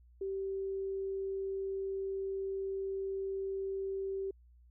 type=tone; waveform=sine; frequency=387.9 Hz; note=G4; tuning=18 cents flat; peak=-34 dBFS; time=0.21-4.31 s; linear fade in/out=5 ms; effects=added 60 Hz sine -58 dBFS peak until 4.7 s